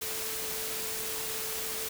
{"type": "tone in noise", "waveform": "sine", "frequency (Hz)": 440.9, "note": "A4", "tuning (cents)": 4, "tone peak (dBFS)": -43, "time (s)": [0.01, 1.89], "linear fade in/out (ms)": 10, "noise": "white", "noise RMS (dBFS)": -35, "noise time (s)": [0.01, 1.89], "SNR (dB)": -11, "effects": []}